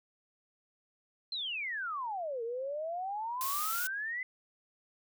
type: exponential two-way sweep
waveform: sine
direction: down then up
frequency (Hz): 4207 to 450 to 2050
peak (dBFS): -34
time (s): 1.32-4.23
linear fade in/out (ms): 2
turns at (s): 2.43
type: noise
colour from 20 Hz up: blue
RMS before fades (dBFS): -36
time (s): 3.41-3.87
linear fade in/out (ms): 0
effects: none